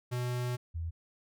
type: tone pair in turn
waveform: square / sine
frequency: 123.47 / 82.85 Hz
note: B2 / E2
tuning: 0 / +9 cents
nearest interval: perfect fifth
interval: 691 cents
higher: first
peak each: -32 / -33 dBFS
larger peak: first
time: 0.11-0.57 / 0.74-0.91 s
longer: first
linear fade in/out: 20 ms
effects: none